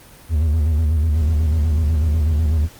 triangle tone with vibrato, 77.78 Hz, D#2, in tune, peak -12 dBFS, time 0.29-2.69 s, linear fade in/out 50 ms, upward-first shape square, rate 8.1 Hz, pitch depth 77 cents each way, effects pink hiss -44 dBFS RMS until 2.79 s + Opus 24 kbps

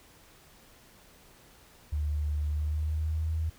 sine tone with pitch glide, 74.6 to 79.95 Hz, D2 to D#2, +28 to +48 cents, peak -27 dBFS, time 1.92-3.5 s, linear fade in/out 10 ms, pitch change +120 cents, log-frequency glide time 2.47-3.31 s, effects pink hiss -57 dBFS RMS until 3.58 s

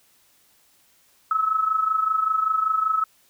sine tone with amplitude modulation, 1294 Hz, E6, 32 cents flat, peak -16 dBFS, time 1.31-3.04 s, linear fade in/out 2 ms, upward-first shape sine, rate 25.2 Hz, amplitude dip 70%, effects white hiss -60 dBFS RMS until 3.29 s

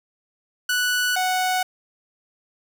sawtooth tone pair in turn, 1480 / 740 Hz, F#6 / F#5, 0 / 0 cents, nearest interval octave, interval 1200 cents, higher first, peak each -16 dBFS, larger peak neither, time 0.69-1.16 / 1.16-1.63 s, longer neither, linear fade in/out 5 ms, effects none

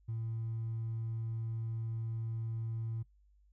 triangle tone with hard clipping, 113.1 Hz, A2, 48 cents sharp, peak -35 dBFS, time 0.08-3.03 s, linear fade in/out 10 ms, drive 2 dB, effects noise-tail reverb RT60 0.1 s tail -19 dB re dry + added 50 Hz sine -63 dBFS peak until 3.52 s

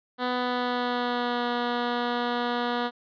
10% pulse tone with pitch glide, 248.9 to 241.5 Hz, B3 to B3, +14 to -39 cents, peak -17 dBFS, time 0.18-2.91 s, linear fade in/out 50 ms, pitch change -53 cents, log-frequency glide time 0.29-1.47 s, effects resampled to 11025 Hz

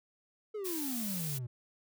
triangle exponential sweep, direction down, 440 to 116.54 Hz, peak -34 dBFS, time 0.54-1.47 s, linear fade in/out 10 ms
blue noise, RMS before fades -39 dBFS, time 0.64-1.39 s, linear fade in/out 20 ms
effects none

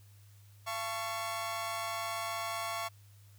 sawtooth chord, F augmented, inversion none, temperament equal with one note detuned, 682.1 / 880 / 1108.7 Hz, F5 / A5 / C#6, -41 / 0 / 0 cents, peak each -35 / -40 / -34 dBFS, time 0.66-2.89 s, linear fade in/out 20 ms, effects added 101 Hz sine -55 dBFS peak until 3.38 s + white hiss -66 dBFS RMS until 3.38 s

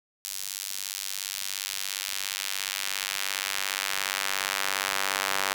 square tone with high-pass filter sweep, 48.59 Hz, G1, 15 cents flat, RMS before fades -31 dBFS, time 0.24-5.54 s, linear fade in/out 10 ms, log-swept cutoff 5600 to 1100 Hz, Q 0.78, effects 8-bit

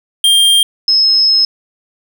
square / sine tone pair in turn, 3197 / 5176 Hz, G7 / E8, +33 / -32 cents, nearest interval minor sixth, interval 835 cents, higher second, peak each -7 dBFS, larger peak neither, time 0.24-0.63 / 0.88-1.45 s, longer second, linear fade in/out 2 ms, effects 8-bit

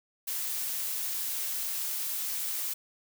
blue noise, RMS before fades -33 dBFS, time 0.27-2.74 s, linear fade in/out 10 ms, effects none

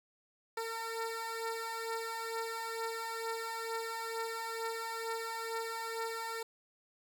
15% pulse beating tone pair, 452.5 / 454.7 Hz, A4 / A#4, +48 / -43 cents, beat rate 2.2 Hz, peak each -36 / -32 dBFS, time 0.57-6.43 s, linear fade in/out 5 ms, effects none

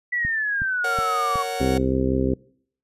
sine exponential sweep, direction down, 1975.5 to 1109 Hz, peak -21 dBFS, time 0.12-1.43 s, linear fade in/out 10 ms
click train, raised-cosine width 5 ms, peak -19 dBFS, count 4, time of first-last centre 0.25-1.357 s, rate 2.71 Hz
45% pulse chord, F# major, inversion first, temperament just, 462.5 / 555 / 740 Hz, A#4 / C#5 / F#5, -14 / +2 / 0 cents, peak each -31 / -32 / -28 dBFS, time 0.84-1.78 s, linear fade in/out 5 ms
harmonic tone, 65.41 Hz, C2, in tune, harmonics 1 / 2 / 3 / 4 / 5 / 6 / 7 / 8, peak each -27 / -27 / -30 / -23 / -32 / -25 / -33 / -30 dBFS, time 1.6-2.34 s, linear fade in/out 5 ms
effects noise-tail reverb RT60 0.6 s tail -24 dB re dry + resampled to 32000 Hz

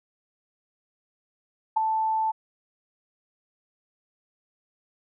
sine tone with ADSR envelope, 880 Hz, A5, in tune, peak -15 dBFS, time 1.76-2.32 s, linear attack 13 ms, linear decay 4 ms, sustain -7 dB, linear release 17 ms, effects none

